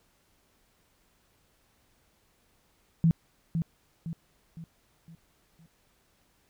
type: tone with echo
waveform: sine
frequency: 164.81 Hz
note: E3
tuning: in tune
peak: -18 dBFS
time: 3.04-3.11 s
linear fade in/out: 0 ms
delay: 510 ms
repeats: 5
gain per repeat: -7 dB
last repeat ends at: 5.66 s
effects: pink hiss -68 dBFS RMS until 6.49 s